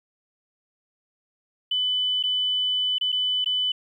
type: tone with dropouts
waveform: sine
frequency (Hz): 3000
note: F#7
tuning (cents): +23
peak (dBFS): -21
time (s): 1.71-3.72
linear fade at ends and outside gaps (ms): 5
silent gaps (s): 2.228-2.236 / 2.984-3.01 / 3.12-3.125 / 3.445-3.459
effects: 10-bit